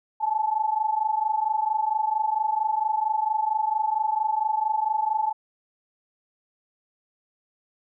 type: tone pair together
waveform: sine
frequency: 851.6 / 876 Hz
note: G#5 / A5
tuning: +43 / -8 cents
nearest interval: unison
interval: 49 cents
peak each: -25 / -24 dBFS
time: 0.2-5.33 s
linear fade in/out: 20 ms
effects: none